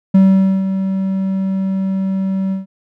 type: tone with ADSR envelope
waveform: triangle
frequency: 191.8 Hz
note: G3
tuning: 37 cents flat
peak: -3 dBFS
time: 0.14-2.66 s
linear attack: 9 ms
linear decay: 480 ms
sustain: -10 dB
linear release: 140 ms
effects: none

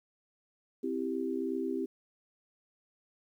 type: chord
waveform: sine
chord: C major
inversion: none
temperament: equal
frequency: 261.6 / 329.6 / 392 Hz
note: C4 / E4 / G4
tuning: 0 / 0 / 0 cents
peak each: -35 / -36 / -35 dBFS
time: 0.83-1.86 s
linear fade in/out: 10 ms
effects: 11-bit

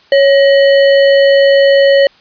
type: tone with sample-and-hold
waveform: sine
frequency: 554.4 Hz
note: C#5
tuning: in tune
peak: -4 dBFS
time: 0.12-2.07 s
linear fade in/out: 2 ms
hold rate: 2450 Hz
effects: white hiss -46 dBFS RMS until 2.2 s + resampled to 11025 Hz

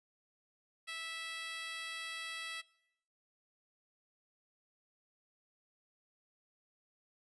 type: tone with high-pass filter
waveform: 10% pulse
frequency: 656 Hz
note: E5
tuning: 9 cents flat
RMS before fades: -43 dBFS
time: 0.87-2.62 s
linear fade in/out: 20 ms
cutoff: 1800 Hz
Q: 1.1
effects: noise-tail reverb RT60 0.8 s tail -21 dB re dry + resampled to 22050 Hz

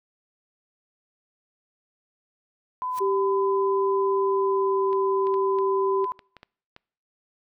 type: tone with vibrato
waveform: sine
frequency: 1008 Hz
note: B5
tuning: 35 cents sharp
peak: -26 dBFS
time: 2.82-6.12 s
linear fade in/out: 0 ms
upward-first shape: triangle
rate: 18 Hz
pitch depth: 9 cents each way
type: noise with exponential growth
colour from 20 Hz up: white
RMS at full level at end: -37 dBFS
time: 2.89-2.99 s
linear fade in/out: 1 ms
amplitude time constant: 21 ms
type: tone with pitch glide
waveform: sine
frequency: 390.7 to 388 Hz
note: G4 to G4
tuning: -6 to -18 cents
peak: -21 dBFS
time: 3-6.06 s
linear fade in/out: 20 ms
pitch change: -12 cents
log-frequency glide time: 4.18-4.85 s
type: clicks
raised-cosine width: 0.3 ms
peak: -28 dBFS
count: 9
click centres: 4.93 / 5.27 / 5.341 / 5.587 / 6.043 / 6.192 / 6.367 / 6.431 / 6.764 s
effects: noise-tail reverb RT60 0.6 s tail -26 dB re dry

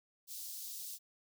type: high-pass noise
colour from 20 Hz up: white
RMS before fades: -45 dBFS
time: 0.27-0.99 s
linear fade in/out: 50 ms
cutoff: 4000 Hz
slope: 24 dB/octave
effects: none

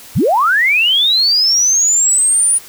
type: linear sweep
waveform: sine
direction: up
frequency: 58.27 to 9700 Hz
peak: -9 dBFS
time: 0.15-2.59 s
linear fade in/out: 20 ms
effects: white hiss -37 dBFS RMS until 2.68 s

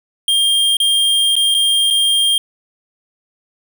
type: tone with dropouts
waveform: square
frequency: 3206 Hz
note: G7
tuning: 38 cents sharp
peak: -12 dBFS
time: 0.28-2.38 s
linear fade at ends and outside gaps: 2 ms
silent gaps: 0.769-0.801 / 1.355-1.364 / 1.543-1.547 / 1.903-1.907 s
effects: none

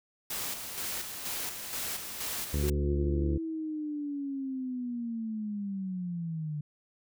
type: noise with tremolo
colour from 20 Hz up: white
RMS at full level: -35 dBFS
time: 0.3-2.7 s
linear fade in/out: 5 ms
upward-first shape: square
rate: 2.1 Hz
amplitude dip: 45%
type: harmonic tone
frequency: 72.3 Hz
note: D2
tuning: 27 cents flat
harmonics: 1 / 2 / 3 / 4 / 5 / 6 / 7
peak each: -28 / -34 / -38 / -40 / -42 / -44 / -45 dBFS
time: 2.53-3.38 s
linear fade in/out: 10 ms
type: linear sweep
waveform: sine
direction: down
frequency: 370 to 146.83 Hz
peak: -32 dBFS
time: 2.63-6.61 s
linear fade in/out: 5 ms
effects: none

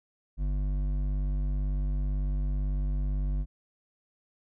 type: tone with hard clipping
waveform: triangle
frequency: 49 Hz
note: G1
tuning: in tune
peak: -28 dBFS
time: 0.37-3.46 s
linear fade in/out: 50 ms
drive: 13 dB
effects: none

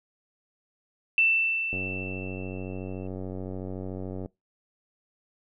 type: tone with exponential decay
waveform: sine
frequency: 2668 Hz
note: E7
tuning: 20 cents sharp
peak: -17 dBFS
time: 1.18-3.07 s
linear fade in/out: 1 ms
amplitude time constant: 410 ms
type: click train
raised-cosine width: 2 ms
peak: -23 dBFS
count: 238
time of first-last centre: 1.73-4.259 s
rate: 93.7 Hz
effects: noise-tail reverb RT60 0.2 s tail -23 dB re dry

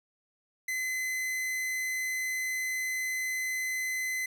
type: tone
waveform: 45% pulse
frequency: 2036 Hz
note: C7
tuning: 48 cents flat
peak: -30 dBFS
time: 0.68-4.26 s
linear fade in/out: 5 ms
effects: none

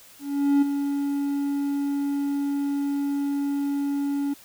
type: tone with ADSR envelope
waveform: triangle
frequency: 282.5 Hz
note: C#4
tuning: 33 cents sharp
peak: -13 dBFS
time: 0.19-4.34 s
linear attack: 430 ms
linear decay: 12 ms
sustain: -8 dB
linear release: 11 ms
effects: white hiss -50 dBFS RMS until 4.44 s

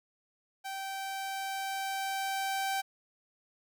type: tone with level ramp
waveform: sawtooth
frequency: 777 Hz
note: G5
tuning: 16 cents flat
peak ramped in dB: -33 to -26 dBFS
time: 0.64-2.82 s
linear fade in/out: 20 ms
effects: none

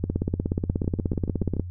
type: two click trains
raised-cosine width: 3 ms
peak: -17 / -11 dBFS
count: 7 / 27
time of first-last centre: 0.7-1.567 / 0.04-1.597 s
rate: 6.92 / 16.7 Hz
effects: noise-tail reverb RT60 0.1 s tail -23 dB re dry + added 89 Hz sine -32 dBFS peak until 1.7 s

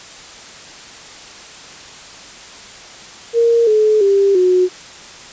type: tone with pitch steps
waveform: sine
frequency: 465.6 / 429.4 / 396.1 / 365.3 Hz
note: A#4 / A4 / G4 / F#4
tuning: -2 / -42 / +18 / -22 cents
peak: -9 dBFS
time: 3.33-4.69 s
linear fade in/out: 50 ms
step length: 340 ms
effects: white hiss -36 dBFS RMS until 5.32 s + resampled to 16000 Hz

